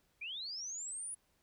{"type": "linear sweep", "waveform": "sine", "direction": "up", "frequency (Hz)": [2300, 9956], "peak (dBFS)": -40, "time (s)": [0.21, 1.15], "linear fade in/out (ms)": 10, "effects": ["pink hiss -75 dBFS RMS until 1.42 s"]}